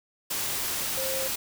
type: tone in noise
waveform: sine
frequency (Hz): 530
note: C5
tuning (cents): +22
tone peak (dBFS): -31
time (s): 0.97-1.28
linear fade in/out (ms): 10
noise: white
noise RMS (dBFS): -30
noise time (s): 0.3-1.36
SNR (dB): -4
effects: none